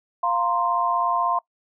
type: chord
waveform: sine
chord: F suspended fourth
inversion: none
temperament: just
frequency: 698.5 / 931.3 / 1047.7 Hz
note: F5 / Bb5 / C6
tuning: 0 / -2 / +2 cents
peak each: -25 / -26 / -22 dBFS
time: 0.23-1.39 s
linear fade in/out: 5 ms
effects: noise-tail reverb RT60 0.1 s tail -22 dB re dry